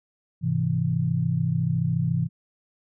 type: chord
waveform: sine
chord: Ab augmented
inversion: none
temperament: equal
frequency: 103.83 / 130.81 / 164.81 Hz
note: Ab2 / C3 / E3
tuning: 0 / 0 / 0 cents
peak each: -29 / -25 / -24 dBFS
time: 0.41-2.29 s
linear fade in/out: 50 ms
effects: none